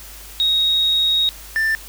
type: tone pair in turn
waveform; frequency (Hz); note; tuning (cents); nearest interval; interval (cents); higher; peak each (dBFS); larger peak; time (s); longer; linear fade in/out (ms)
sine / triangle; 3768 / 1778.3; A#7 / A6; +18 / +18; octave + minor second; 1300; first; -14; neither; 0.4-1.29 / 1.56-1.75; first; 0
effects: added 50 Hz sine -40 dBFS peak until 1.88 s + white hiss -39 dBFS RMS until 1.88 s